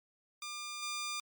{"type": "tone with level steps", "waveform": "10% pulse", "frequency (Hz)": 1200, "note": "D6", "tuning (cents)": 37, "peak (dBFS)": [-32, -28], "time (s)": [0.42, 1.2], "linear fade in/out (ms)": 2, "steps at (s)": 0.82, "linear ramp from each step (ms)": 10, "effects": ["MP3 96 kbps"]}